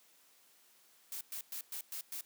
blue noise bursts, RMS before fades -42 dBFS, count 6, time 1.12-2.21 s, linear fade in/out 2 ms, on 90 ms, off 110 ms, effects white hiss -66 dBFS RMS until 2.25 s + high-pass 200 Hz 12 dB/octave

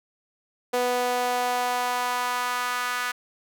sawtooth tone with high-pass filter sweep, 246.9 Hz, B3, in tune, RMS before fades -26 dBFS, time 0.73-3.12 s, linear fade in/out 10 ms, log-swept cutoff 530 to 1400 Hz, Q 2.4, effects none

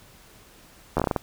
slowing click train, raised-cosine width 1 ms, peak -8 dBFS, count 8, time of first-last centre 0.97-1.162 s, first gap 12 ms, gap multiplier 1.27, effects pink hiss -52 dBFS RMS until 1.22 s

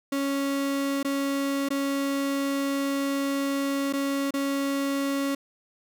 35% pulse tone with dropouts, 277.2 Hz, C#4, in tune, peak -23 dBFS, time 0.12-5.35 s, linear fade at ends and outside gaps 5 ms, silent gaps 1.03-1.047 / 1.688-1.704 / 3.927-3.934 / 4.308-4.338 s, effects none

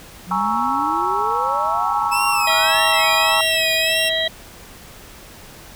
sine exponential sweep, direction up, 174.61 to 2714 Hz, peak -26 dBFS, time 0.26-3.27 s, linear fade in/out 50 ms
sine chord, A# half-diminished seventh, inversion third, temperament equal, 830.6 / 932.3 / 1108.7 / 1318.5 Hz, G#5 / A#5 / C#6 / E6, 0 / 0 / 0 / 0 cents, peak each -23 dBFS, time 0.31-3.41 s, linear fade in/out 2 ms
sawtooth tone with vibrato, 2600 Hz, E7, 24 cents flat, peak -17 dBFS, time 2.11-4.1 s, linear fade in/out 20 ms, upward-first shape sine, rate 1.7 Hz, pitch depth 100 cents each way
harmonic tone, 646 Hz, E5, 35 cents flat, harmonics 1 / 3 / 5 / 6, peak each -23 / -23 / -23 / -23 dBFS, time 2.47-4.28 s, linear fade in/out 5 ms
effects pink hiss -41 dBFS RMS until 5.75 s

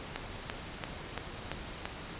click train, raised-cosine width 0.3 ms, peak -18 dBFS, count 6, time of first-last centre 0.16-1.855 s, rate 2.95 Hz, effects pink hiss -43 dBFS RMS until 2.19 s + resampled to 8000 Hz

